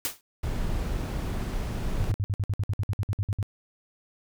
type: noise with exponential decay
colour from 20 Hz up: white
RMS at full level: -25 dBFS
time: 0.05-0.21 s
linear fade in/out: 1 ms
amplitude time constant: 33 ms
type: noise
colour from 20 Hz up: brown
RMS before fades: -29 dBFS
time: 0.43-2.12 s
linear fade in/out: 5 ms
type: tone bursts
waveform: sine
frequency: 100.1 Hz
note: G2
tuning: 37 cents sharp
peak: -23 dBFS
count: 15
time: 2-3.428 s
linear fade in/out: 0 ms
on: 42 ms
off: 57 ms
effects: none